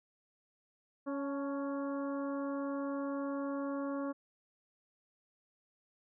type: harmonic tone with a mistuned harmonic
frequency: 278.5 Hz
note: C#4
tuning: 8 cents sharp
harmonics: 1 / 2 / 3 / 4 / 5 / 6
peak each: -36 / -40 / -51 / -45 / -51 / -58 dBFS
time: 1.06-4.13 s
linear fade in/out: 20 ms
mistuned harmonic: 3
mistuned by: +49 cents
effects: none